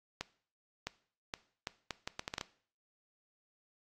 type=accelerating click train; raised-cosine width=0.2 ms; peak=-19 dBFS; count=11; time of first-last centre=0.21-2.412 s; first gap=660 ms; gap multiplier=0.71; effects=noise-tail reverb RT60 0.5 s tail -19 dB re dry + AAC 48 kbps